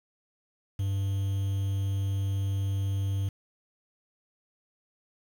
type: tone with quantisation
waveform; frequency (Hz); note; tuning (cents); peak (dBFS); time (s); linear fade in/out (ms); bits
triangle; 98; G2; 0; -24; 0.79-3.29; 5; 8
effects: none